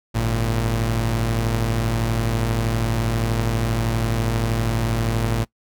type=tone pair together; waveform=sawtooth; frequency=50.83 / 114.1 Hz; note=G#1 / A#2; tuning=-37 / -37 cents; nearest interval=octave + major second; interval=1400 cents; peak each=-20 / -17 dBFS; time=0.14-5.45 s; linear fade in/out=20 ms; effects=noise-tail reverb RT60 0.1 s tail -21 dB re dry